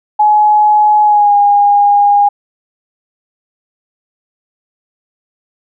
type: tone with pitch glide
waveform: sine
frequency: 844 to 815.7 Hz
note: G#5 to G#5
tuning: +28 to -31 cents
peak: -5 dBFS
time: 0.19-2.29 s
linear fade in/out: 10 ms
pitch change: -59 cents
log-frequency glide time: 1.03-1.35 s
effects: none